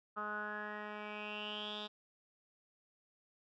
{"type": "tone with low-pass filter sweep", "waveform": "10% pulse", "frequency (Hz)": 210, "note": "G#3", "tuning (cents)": 19, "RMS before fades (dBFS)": -43, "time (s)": [0.16, 1.88], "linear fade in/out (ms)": 20, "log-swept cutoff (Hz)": [1300, 3800], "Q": 9, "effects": []}